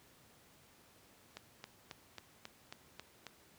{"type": "click train", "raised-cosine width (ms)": 0.2, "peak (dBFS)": -28, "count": 8, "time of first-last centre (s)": [1.37, 3.267], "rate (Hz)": 3.69, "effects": ["pink hiss -64 dBFS RMS until 3.58 s", "high-pass 80 Hz 12 dB/octave"]}